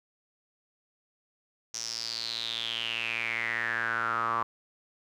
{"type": "tone with band-pass filter sweep", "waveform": "sawtooth", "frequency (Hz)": 115, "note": "A#2", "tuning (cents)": -23, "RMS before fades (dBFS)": -32, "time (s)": [1.74, 4.43], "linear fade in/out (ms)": 0, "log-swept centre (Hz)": [5900, 1100], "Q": 8.1, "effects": []}